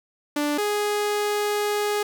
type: tone pair in turn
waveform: sawtooth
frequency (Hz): 293.7 / 415.4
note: D4 / G#4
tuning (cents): 0 / 0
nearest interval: tritone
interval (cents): 600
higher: second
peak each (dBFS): -18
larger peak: neither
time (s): 0.36-0.58 / 0.58-2.03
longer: second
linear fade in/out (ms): 5
effects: 9-bit